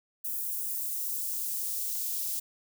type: noise with high-pass filter sweep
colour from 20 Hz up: blue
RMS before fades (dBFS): -33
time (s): 0.24-2.4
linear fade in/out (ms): 10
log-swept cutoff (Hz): 9800 to 4300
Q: 0.72
effects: none